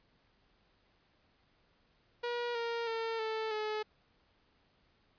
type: tone with pitch steps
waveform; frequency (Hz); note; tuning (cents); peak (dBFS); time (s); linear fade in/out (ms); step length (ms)
sawtooth; 479.6 / 466.2 / 453.2 / 440.6 / 428.3; A#4 / A#4 / A#4 / A4 / A4; +49 / 0 / -49 / +2 / -47; -30; 2.23-3.83; 10; 320
effects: pink hiss -71 dBFS RMS until 5.18 s + resampled to 11025 Hz